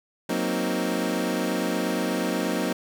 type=chord; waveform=25% pulse; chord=C half-diminished seventh; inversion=second; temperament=equal; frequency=185 / 233.1 / 261.6 / 311.1 Hz; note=Gb3 / Bb3 / C4 / Eb4; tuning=0 / 0 / 0 / 0 cents; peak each=-26 dBFS; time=0.29-2.73 s; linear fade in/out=5 ms; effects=none